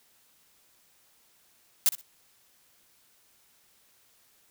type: noise with echo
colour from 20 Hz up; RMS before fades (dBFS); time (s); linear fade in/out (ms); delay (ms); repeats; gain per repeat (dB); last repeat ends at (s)
blue; -21; 1.86-1.89; 0; 61; 2; -14; 2.012
effects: white hiss -64 dBFS RMS until 4.5 s